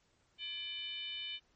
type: tone with frequency modulation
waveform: sine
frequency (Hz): 3000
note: F#7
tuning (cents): +23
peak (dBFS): -39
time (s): 0.38-1.4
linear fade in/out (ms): 50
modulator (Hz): 642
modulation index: 1
effects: pink hiss -73 dBFS RMS until 1.55 s + MP3 32 kbps